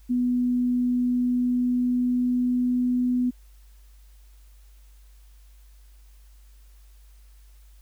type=tone with pitch glide; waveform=sine; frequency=246.9 to 248.5 Hz; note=B3 to B3; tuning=0 to +11 cents; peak=-20 dBFS; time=0.09-3.31 s; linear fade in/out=20 ms; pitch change=+11 cents; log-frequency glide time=1.04-3.17 s; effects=added 50 Hz sine -48 dBFS peak until 7.81 s + white hiss -63 dBFS RMS until 7.81 s